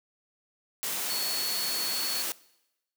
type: tone in noise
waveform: sine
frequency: 4400 Hz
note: C#8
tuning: 14 cents flat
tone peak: -31 dBFS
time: 1.1-2.22 s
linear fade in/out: 0 ms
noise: white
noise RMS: -32 dBFS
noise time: 0.83-2.32 s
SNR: -2 dB
effects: noise-tail reverb RT60 0.9 s tail -21 dB re dry + high-pass 200 Hz 12 dB/octave